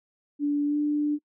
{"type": "tone with pitch glide", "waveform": "sine", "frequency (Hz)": [290.3, 295.7], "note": ["D4", "D4"], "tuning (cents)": [-20, 12], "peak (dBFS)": -22, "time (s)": [0.39, 1.19], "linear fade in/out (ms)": 50, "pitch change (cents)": 32, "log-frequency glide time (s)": [0.66, 0.77], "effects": ["noise-tail reverb RT60 0.1 s tail -26 dB re dry"]}